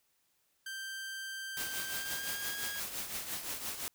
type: tone with pitch glide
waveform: sawtooth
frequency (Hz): 1568 to 1641.2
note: G6 to G#6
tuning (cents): 0 to -21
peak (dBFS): -36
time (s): 0.66-2.8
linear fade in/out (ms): 5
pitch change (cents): +79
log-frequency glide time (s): 1.83-2.57
type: noise with tremolo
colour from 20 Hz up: white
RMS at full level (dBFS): -37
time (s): 1.57-3.88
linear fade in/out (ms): 0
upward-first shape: triangle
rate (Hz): 5.8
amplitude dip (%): 65
effects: white hiss -75 dBFS RMS until 3.94 s